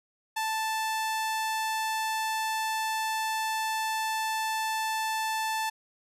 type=tone; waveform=sawtooth; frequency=880 Hz; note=A5; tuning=in tune; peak=-24 dBFS; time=0.36-5.7 s; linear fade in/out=10 ms; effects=resampled to 32000 Hz